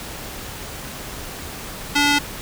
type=tone with band-pass filter; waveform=square; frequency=288.8 Hz; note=D4; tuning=29 cents flat; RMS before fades=-17 dBFS; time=1.95-2.19 s; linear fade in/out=10 ms; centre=3200 Hz; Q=0.66; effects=pink hiss -33 dBFS RMS until 2.41 s